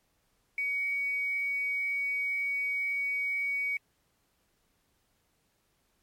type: tone with quantisation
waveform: sine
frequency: 2251 Hz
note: C#7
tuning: 26 cents sharp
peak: -28 dBFS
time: 0.58-3.77 s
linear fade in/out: 2 ms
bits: 9
effects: pink hiss -73 dBFS RMS until 6.02 s + MP3 64 kbps